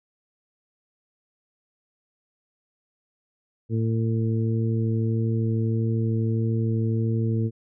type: harmonic tone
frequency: 112.7 Hz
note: A2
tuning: 42 cents sharp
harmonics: 1 / 2 / 3 / 4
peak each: -22 / -28 / -32 / -34 dBFS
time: 3.69-7.51 s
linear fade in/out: 50 ms
effects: none